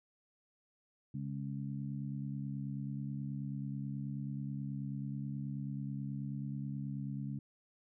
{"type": "harmonic tone", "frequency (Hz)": 69.3, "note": "C#2", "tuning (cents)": 0, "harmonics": [2, 3, 4], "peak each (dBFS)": [-39, -42, -47], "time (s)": [1.14, 7.39], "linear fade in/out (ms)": 5, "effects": []}